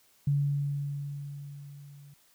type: tone with level ramp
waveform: sine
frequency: 142.5 Hz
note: C#3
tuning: 48 cents sharp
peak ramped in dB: -22 to -49 dBFS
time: 0.27-2.14 s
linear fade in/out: 5 ms
effects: white hiss -64 dBFS RMS until 2.34 s